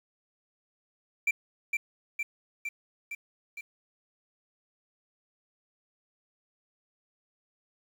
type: tone with echo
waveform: triangle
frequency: 2349 Hz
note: D7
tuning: in tune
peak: -21 dBFS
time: 1.27-1.31 s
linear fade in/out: 5 ms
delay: 460 ms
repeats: 5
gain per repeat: -3 dB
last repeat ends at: 3.61 s
effects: 9-bit